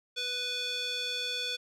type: tone with band-pass filter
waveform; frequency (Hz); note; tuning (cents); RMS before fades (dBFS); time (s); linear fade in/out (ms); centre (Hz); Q
square; 493.9; B4; 0; -34; 0.16-1.57; 20; 3700; 3.2
effects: none